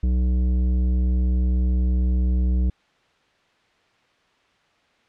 triangle tone with tanh clipping, 62.1 Hz, B1, 10 cents sharp, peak -19 dBFS, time 0.03-2.7 s, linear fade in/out 5 ms, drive 15 dB, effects white hiss -61 dBFS RMS until 5.08 s + low-pass 3000 Hz 12 dB/octave

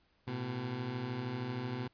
20% pulse beating tone pair, 112.9 / 125.9 Hz, A2 / B2, +45 / +34 cents, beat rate 13 Hz, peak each -38 / -32 dBFS, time 0.27-1.88 s, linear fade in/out 10 ms, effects pink hiss -72 dBFS RMS until 1.93 s + resampled to 11025 Hz

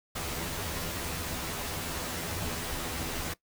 pink noise with comb filter, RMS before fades -35 dBFS, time 0.15-3.34 s, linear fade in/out 10 ms, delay 12 ms, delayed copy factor +0.75, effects noise-tail reverb RT60 0.1 s tail -18 dB re dry

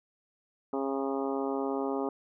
harmonic tone with a mistuned harmonic, 136.4 Hz, C#3, 28 cents flat, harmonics 2 / 3 / 4 / 5 / 6 / 7 / 8 / 9, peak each -33 / -33 / -38 / -40 / -39 / -43 / -45 / -43 dBFS, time 0.73-2.09 s, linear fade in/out 2 ms, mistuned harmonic 8, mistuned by -15 cents, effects none

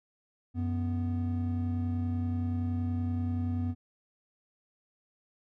triangle tone pair together, 92.48 / 246.9 Hz, F#2 / B3, 0 / 0 cents, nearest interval octave + perfect fourth, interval 1700 cents, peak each -28 / -31 dBFS, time 0.54-3.75 s, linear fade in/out 50 ms, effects none

